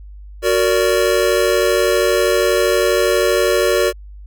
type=chord; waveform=square; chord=Gb augmented; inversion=none; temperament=just; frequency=370 / 462.5 / 578.1 Hz; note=Gb4 / Bb4 / D5; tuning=0 / -14 / -27 cents; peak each=-18 dBFS; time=0.42-3.93 s; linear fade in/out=50 ms; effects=added 50 Hz sine -33 dBFS peak until 4.26 s